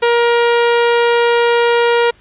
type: tone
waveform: sawtooth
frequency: 472.7 Hz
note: A#4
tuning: 24 cents sharp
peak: -6 dBFS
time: 0.02-2.11 s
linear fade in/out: 10 ms
effects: pink hiss -48 dBFS RMS until 2.2 s + resampled to 8000 Hz